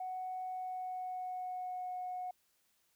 sine tone with pitch glide, 742 to 730.5 Hz, F#5 to F#5, +5 to -22 cents, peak -37 dBFS, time 0-2.31 s, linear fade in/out 5 ms, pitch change -27 cents, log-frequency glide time 0.43-1.95 s, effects tanh soft clip ceiling -33 dBFS + white hiss -75 dBFS RMS until 2.95 s

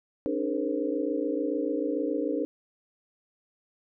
sine tone cluster, 277.1 / 304 / 414.4 / 476.4 / 532 Hz, C#4 / D#4 / G#4 / A#4 / C5, -1 / -40 / -4 / +38 / +29 cents, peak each -33 / -30 / -34 / -32 / -35 dBFS, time 0.26-2.45 s, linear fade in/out 0 ms, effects none

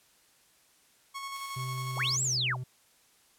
sawtooth tone with tremolo, 1100 Hz, C#6, 14 cents flat, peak -32 dBFS, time 1.14-2.17 s, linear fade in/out 20 ms, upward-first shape square, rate 11 Hz, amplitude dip 30%
blue noise, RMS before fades -47 dBFS, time 1.31-2.38 s, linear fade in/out 50 ms
triangle tone with pitch glide, 128.6 to 126.76 Hz, C3 to B2, -30 to +46 cents, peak -32 dBFS, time 1.56-2.64 s, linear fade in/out 10 ms, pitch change -24 cents, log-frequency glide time 2.27-2.33 s
sine linear two-way sweep, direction up then down, 233.1 to 7902 to 461.5 Hz, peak -27 dBFS, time 1.96-2.57 s, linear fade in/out 50 ms, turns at 2.22 s
effects white hiss -64 dBFS RMS until 3.38 s + low-pass 12000 Hz 12 dB/octave

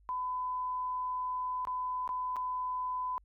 sine tone with dropouts, 1006 Hz, B5, 32 cents sharp, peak -32 dBFS, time 0.09-3.18 s, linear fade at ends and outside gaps 0 ms, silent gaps 1.651-1.672 / 2.077-2.091 / 2.36-2.366 s, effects added 50 Hz sine -60 dBFS peak until 3.24 s

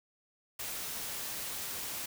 white noise, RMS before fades -39 dBFS, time 0.59-2.06 s, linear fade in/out 5 ms, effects none

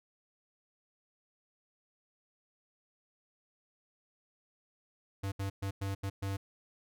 square tone bursts at uneven times, 98 Hz, G2, in tune, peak -34 dBFS, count 6, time 5.23-5.32 / 5.39-5.5 / 5.62-5.71 / 5.81-5.95 / 6.03-6.1 / 6.22-6.37 s, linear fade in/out 10 ms, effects none

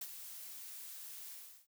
blue noise with ADSR envelope, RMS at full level -41 dBFS, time 0.01-1.67 s, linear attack 5 ms, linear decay 46 ms, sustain -8 dB, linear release 360 ms, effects none

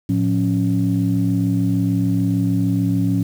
sine tone cluster, 112.8 / 179.5 / 277.3 Hz, A2 / F3 / C#4, +44 / +48 / +1 cents, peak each -19 dBFS, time 0.09-3.23 s, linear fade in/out 5 ms, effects tanh soft clip ceiling -8 dBFS + 7-bit

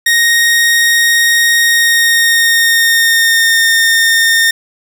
sawtooth tone with pitch glide, 1864.7 to 1826.3 Hz, A#6 to A#6, 0 to -36 cents, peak -4 dBFS, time 0.06-4.51 s, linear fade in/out 5 ms, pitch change -36 cents, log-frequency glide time 1.61-3.66 s, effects none

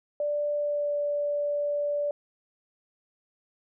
sine tone with pitch glide, 587.3 to 582.2 Hz, D5 to D5, 0 to -15 cents, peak -25 dBFS, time 0.2-2.11 s, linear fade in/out 2 ms, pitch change -15 cents, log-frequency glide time 0.54-0.94 s, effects none

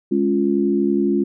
sine chord, Db major, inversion second, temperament equal, 207.7 / 277.2 / 349.2 Hz, Ab3 / Db4 / F4, 0 / 0 / 0 cents, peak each -20 / -20 / -19 dBFS, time 0.11-1.24 s, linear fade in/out 10 ms, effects none

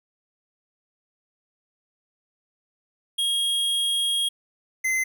square tone pair in turn, 3268 / 2059 Hz, G#7 / C7, -29 / -28 cents, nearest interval minor sixth, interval 799 cents, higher first, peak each -22 dBFS, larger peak neither, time 3.18-4.29 / 4.84-5.04 s, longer first, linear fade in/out 10 ms, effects none

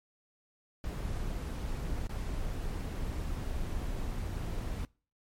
brown noise with dropouts, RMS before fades -35 dBFS, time 0.84-4.85 s, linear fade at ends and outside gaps 1 ms, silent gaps 2.071-2.093 s, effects noise-tail reverb RT60 0.4 s tail -25 dB re dry + MP3 64 kbps

